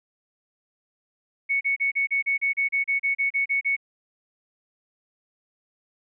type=tone bursts; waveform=sine; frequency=2217 Hz; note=C#7; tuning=in tune; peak=-20 dBFS; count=15; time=1.49-3.766 s; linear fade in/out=20 ms; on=120 ms; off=34 ms; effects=none